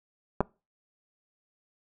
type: clicks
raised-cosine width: 1 ms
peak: -9 / -15 dBFS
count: 2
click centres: 0.406 / 0.411 s
effects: noise-tail reverb RT60 0.3 s tail -24 dB re dry